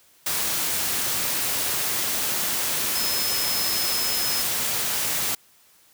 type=tone in noise; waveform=sine; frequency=5160 Hz; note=E8; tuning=38 cents flat; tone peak=-27 dBFS; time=2.95-4.42 s; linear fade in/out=5 ms; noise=white; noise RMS=-25 dBFS; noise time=0.26-5.35 s; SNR=-5 dB; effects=white hiss -57 dBFS RMS until 5.93 s + high-pass 60 Hz 12 dB/octave